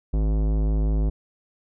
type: tone with tanh clipping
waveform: sine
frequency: 52.8 Hz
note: G#1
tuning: 29 cents sharp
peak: -21 dBFS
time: 0.13-1.1 s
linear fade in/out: 10 ms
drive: 18 dB
effects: none